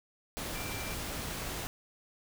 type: tone in noise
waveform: sine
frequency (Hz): 2354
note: D7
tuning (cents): +3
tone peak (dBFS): -44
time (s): 0.55-0.94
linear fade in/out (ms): 0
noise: pink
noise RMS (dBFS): -38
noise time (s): 0.37-1.67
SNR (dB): -9
effects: none

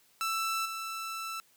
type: tone with level steps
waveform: sawtooth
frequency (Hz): 1327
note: E6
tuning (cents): +11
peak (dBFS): -26 / -32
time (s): 0.21-1.4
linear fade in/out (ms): 0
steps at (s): 0.65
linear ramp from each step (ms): 10
effects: white hiss -65 dBFS RMS until 1.56 s + high-pass 100 Hz 12 dB/octave

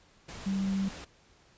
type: tone in noise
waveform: sine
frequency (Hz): 194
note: G3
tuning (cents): -18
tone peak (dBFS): -27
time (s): 0.46-0.89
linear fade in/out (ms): 10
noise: pink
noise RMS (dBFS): -44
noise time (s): 0.28-1.05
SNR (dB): +14
effects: pink hiss -62 dBFS RMS until 1.57 s + resampled to 16000 Hz

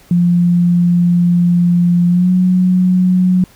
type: tone with pitch glide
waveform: sine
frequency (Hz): 174.61 to 182.87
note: F3 to F#3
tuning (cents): 0 to -20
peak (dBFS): -8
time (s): 0.11-3.44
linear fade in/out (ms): 2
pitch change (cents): +80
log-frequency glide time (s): 2.08-2.31
effects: pink hiss -46 dBFS RMS until 3.55 s

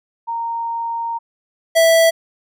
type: tone pair in turn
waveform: sine / square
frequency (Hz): 926 / 657.8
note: A#5 / E5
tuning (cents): -12 / -4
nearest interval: tritone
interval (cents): 592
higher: first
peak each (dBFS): -20 / -10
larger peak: second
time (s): 0.27-1.19 / 1.75-2.11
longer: first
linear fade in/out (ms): 20
effects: none

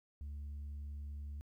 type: tone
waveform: sine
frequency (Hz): 72.4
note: D2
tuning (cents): -24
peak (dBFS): -39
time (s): 0.21-1.41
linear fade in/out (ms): 0
effects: tanh soft clip ceiling -41 dBFS + 13-bit

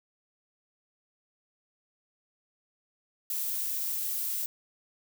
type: noise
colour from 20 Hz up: violet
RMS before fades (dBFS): -32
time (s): 3.3-4.46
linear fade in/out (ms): 2
effects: none

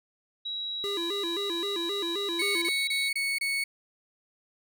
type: tone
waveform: sine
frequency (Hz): 3873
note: B7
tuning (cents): -35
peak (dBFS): -31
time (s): 0.45-3.09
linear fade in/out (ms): 10
type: tone with vibrato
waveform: square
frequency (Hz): 370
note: F#4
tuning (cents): 0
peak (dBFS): -32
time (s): 0.84-2.69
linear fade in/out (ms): 0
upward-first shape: square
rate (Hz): 3.8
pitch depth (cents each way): 150
type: tone bursts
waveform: 35% pulse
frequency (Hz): 2216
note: C#7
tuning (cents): -1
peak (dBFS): -25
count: 5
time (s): 2.39-3.64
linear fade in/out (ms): 5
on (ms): 230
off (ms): 25
effects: none

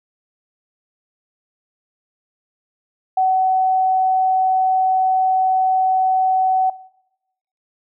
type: tone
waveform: sine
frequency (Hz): 753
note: F#5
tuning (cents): +30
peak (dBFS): -13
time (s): 3.17-6.7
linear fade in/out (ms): 5
effects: noise-tail reverb RT60 0.9 s tail -22 dB re dry

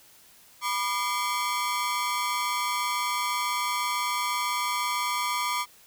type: ring-modulated tone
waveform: sawtooth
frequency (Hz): 1092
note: C#6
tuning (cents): -26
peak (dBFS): -19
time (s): 0.61-5.66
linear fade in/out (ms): 50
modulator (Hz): 109
effects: white hiss -55 dBFS RMS until 5.86 s

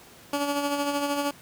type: tone with tremolo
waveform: 15% pulse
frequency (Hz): 285.9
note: D4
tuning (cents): -46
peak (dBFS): -17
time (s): 0.33-1.31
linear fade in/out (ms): 2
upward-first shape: sine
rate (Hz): 13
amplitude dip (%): 45
effects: pink hiss -50 dBFS RMS until 1.41 s + high-pass 100 Hz 12 dB/octave

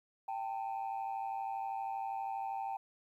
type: tone pair together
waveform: sine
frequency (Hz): 784 / 896.5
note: G5 / A5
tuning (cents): 0 / +32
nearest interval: major second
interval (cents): 232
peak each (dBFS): -36 / -39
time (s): 0.28-2.77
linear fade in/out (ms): 5
effects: tanh soft clip ceiling -32 dBFS + 12-bit

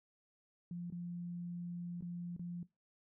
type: tone with dropouts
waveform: sine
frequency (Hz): 174.2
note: F3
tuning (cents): -4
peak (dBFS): -40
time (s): 0.71-2.63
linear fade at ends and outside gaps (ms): 2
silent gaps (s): 0.902-0.923 / 2.009-2.023 / 2.365-2.394
effects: noise-tail reverb RT60 0.2 s tail -18 dB re dry

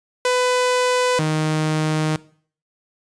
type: tone pair in turn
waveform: sawtooth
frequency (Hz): 500 / 155.46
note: B4 / D#3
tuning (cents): +21 / -1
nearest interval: octave + minor sixth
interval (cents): 2022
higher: first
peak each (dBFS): -12 / -14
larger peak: first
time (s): 0.25-1.19 / 1.19-2.16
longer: second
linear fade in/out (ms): 2
effects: noise-tail reverb RT60 0.5 s tail -20 dB re dry + resampled to 22050 Hz

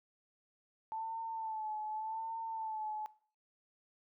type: tone with vibrato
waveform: sine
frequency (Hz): 880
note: A5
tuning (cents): 0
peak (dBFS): -37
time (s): 0.92-3.06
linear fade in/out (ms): 0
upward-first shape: sine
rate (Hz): 0.86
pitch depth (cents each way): 49
effects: noise-tail reverb RT60 0.5 s tail -20 dB re dry

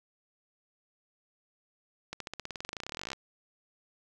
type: accelerating click train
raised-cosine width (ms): 0.2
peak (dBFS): -20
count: 29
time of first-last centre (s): 2.13-3.132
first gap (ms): 73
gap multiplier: 0.94
effects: none

